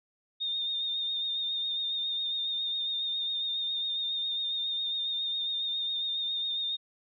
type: tone with vibrato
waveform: sine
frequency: 3660 Hz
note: A#7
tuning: 32 cents flat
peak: -29 dBFS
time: 0.4-6.77 s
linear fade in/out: 20 ms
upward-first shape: triangle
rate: 7.3 Hz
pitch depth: 37 cents each way
effects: none